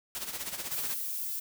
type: noise with tremolo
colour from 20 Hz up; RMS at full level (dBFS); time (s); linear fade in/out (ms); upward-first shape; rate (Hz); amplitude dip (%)
white; -35; 0.15-0.94; 0; sine; 16; 65
type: noise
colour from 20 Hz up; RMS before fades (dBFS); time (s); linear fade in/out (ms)
violet; -35; 0.71-1.4; 10
effects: none